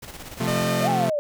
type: noise with tremolo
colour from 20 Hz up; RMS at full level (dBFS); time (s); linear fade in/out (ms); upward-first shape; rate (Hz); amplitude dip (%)
pink; -37; 0.02-0.7; 10; square; 17; 50
type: chord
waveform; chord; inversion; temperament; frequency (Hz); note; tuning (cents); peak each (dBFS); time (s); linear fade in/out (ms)
sawtooth; F major; second; equal; 130.81 / 174.61 / 220; C3 / F3 / A3; 0 / 0 / 0; -23; 0.4-1.1; 5
type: tone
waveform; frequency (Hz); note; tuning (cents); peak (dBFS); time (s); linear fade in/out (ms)
sawtooth; 607; D#5; -43; -21; 0.47-0.88; 10
type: exponential two-way sweep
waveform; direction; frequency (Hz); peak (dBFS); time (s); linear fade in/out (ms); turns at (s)
sine; up then down; 566 to 830.6 to 566; -21; 0.81-1.19; 0; 0.89
effects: none